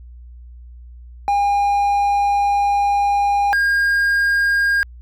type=tone pair in turn; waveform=triangle; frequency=809 / 1618 Hz; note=G#5 / G#6; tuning=-46 / -46 cents; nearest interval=octave; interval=1200 cents; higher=second; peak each=-12 dBFS; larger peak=neither; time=1.28-3.53 / 3.53-4.83 s; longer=first; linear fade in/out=0 ms; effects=added 60 Hz sine -36 dBFS peak until 5.01 s